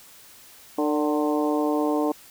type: harmonic tone with a mistuned harmonic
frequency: 150.4 Hz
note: D3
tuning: 42 cents sharp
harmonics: 2 / 3 / 4 / 5 / 6 / 7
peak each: -23 / -27 / -29 / -31 / -33 / -34 dBFS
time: 0.78-2.12 s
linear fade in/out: 5 ms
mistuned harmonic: 4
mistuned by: -40 cents
effects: white hiss -49 dBFS RMS until 2.3 s